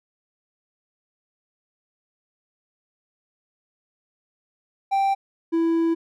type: tone pair in turn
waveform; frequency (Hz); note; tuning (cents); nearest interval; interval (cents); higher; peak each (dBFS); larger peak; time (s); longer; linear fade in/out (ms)
triangle; 784 / 330.8; G5 / E4; 0 / +6; octave + minor third; 1494; first; -16; neither; 4.91-5.15 / 5.52-5.95; second; 20
effects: none